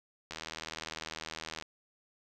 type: click train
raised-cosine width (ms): 0.2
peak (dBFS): -22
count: 106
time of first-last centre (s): 0.31-1.624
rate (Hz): 79.9
effects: none